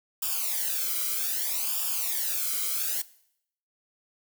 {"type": "noise with flanger", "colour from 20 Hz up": "blue", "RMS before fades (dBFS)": -29, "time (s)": [0.22, 3.02], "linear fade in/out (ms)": 5, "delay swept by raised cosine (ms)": [0.48, 1.13], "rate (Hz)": 0.63, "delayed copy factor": -0.95, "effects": ["noise-tail reverb RT60 0.7 s tail -19 dB re dry"]}